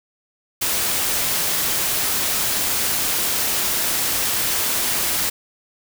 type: noise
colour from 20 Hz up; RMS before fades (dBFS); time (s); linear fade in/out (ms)
white; -21; 0.61-5.3; 10
effects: none